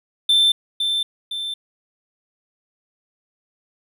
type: tone with echo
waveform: triangle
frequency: 3552 Hz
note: A7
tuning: 16 cents sharp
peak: -11 dBFS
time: 0.29-0.52 s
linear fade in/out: 5 ms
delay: 510 ms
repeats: 2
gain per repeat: -6 dB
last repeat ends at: 1.54 s
effects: none